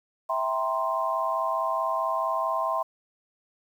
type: chord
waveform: sine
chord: C dominant seventh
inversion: first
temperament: just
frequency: 654.1 / 784.9 / 941.9 / 1046.5 Hz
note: E5 / G5 / Bb5 / C6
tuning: -14 / +2 / +18 / 0 cents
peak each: -29 / -33 / -33 / -27 dBFS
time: 0.29-2.83 s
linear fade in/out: 10 ms
effects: 9-bit